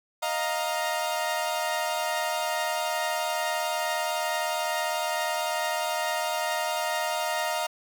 sawtooth chord, Eb suspended second, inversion none, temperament equal with one note detuned, 622.3 / 702.1 / 932.3 Hz, Eb5 / F5 / Bb5, 0 / +9 / 0 cents, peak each -27 dBFS, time 0.22-7.67 s, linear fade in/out 10 ms, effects none

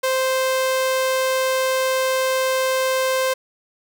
sawtooth tone, 522 Hz, C5, 4 cents flat, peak -14 dBFS, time 0.03-3.34 s, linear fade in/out 10 ms, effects none

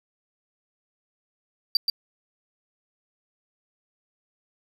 triangle tone with echo, 4700 Hz, D8, 1 cent sharp, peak -15 dBFS, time 1.75-1.77 s, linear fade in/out 2 ms, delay 130 ms, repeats 1, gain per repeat -4 dB, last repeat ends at 1.9 s, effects none

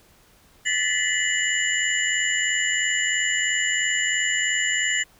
sine tone cluster, 1753 / 1945 / 2028 / 2938 / 7130 Hz, A6 / B6 / B6 / F#7 / A8, -7 / -27 / +45 / -13 / +22 cents, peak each -27 dBFS, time 0.65-5.04 s, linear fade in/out 20 ms, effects pink hiss -56 dBFS RMS until 5.19 s

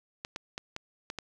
clicks, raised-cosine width 0.2 ms, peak -19 dBFS, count 6, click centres 0.249 / 0.361 / 0.579 / 0.764 / 1.101 / 1.187 s, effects none

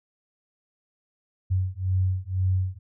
sine beating tone pair, 92.3 / 94.3 Hz, F#2 / F#2, -4 / +33 cents, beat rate 2 Hz, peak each -25 dBFS, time 1.5-2.79 s, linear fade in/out 20 ms, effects none

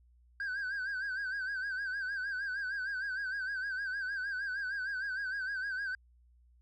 sine tone with vibrato, 1568 Hz, G6, in tune, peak -31 dBFS, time 0.4-5.95 s, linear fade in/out 2 ms, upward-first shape sine, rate 6.5 Hz, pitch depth 91 cents each way, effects tanh soft clip ceiling -33 dBFS + added 60 Hz sine -61 dBFS peak until 6.61 s

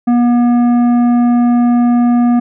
sine tone with tanh clipping, 240.8 Hz, B3, 44 cents flat, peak -9 dBFS, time 0.07-2.4 s, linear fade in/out 10 ms, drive 10 dB, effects none

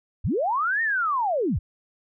sine linear two-way sweep, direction up then down, 44 to 1864.7 to 44 Hz, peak -21 dBFS, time 0.24-1.59 s, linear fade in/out 10 ms, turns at 0.82 s, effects none

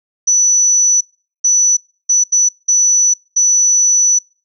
sine tone bursts at uneven times, 5950 Hz, F#8, 9 cents sharp, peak -8 dBFS, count 6, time 0.27-1.01 / 1.44-1.77 / 2.09-2.24 / 2.32-2.49 / 2.68-3.14 / 3.36-4.19 s, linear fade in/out 10 ms, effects noise-tail reverb RT60 0.4 s tail -25 dB re dry

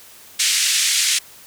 white band-pass noise, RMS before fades -18 dBFS, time 0.39-1.19 s, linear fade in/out 10 ms, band 2000 to 8600 Hz, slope 24 dB/octave, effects white hiss -44 dBFS RMS until 1.46 s

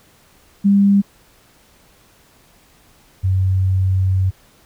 sine tone pair in turn, 199.7 / 94.25 Hz, G3 / F#2, +32 / +32 cents, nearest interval octave + minor second, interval 1300 cents, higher first, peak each -9 / -13 dBFS, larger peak first, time 0.64-1.02 / 3.23-4.31 s, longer second, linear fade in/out 20 ms, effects pink hiss -52 dBFS RMS until 4.65 s

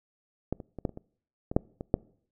clicks, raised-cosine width 2 ms, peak -15 / -27 / -25 / -14 / -29 / -27 / -21 / -8 / -22 / -8 dBFS, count 10, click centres 0.526 / 0.602 / 0.787 / 0.852 / 0.893 / 0.974 / 1.515 / 1.565 / 1.809 / 1.941 s, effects noise-tail reverb RT60 0.6 s tail -25 dB re dry

